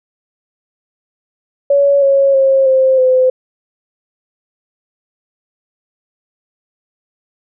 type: tone with pitch steps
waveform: sine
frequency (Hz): 563 / 550.1 / 537.6 / 525.3 / 513.3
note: C#5 / C#5 / C5 / C5 / C5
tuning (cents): +27 / -13 / +47 / +7 / -33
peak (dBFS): -7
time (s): 1.7-3.3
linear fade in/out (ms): 5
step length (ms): 320
effects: none